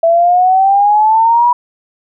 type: exponential sweep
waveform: sine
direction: up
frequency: 659.3 to 979 Hz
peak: -6 dBFS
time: 0.03-1.53 s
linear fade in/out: 5 ms
effects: none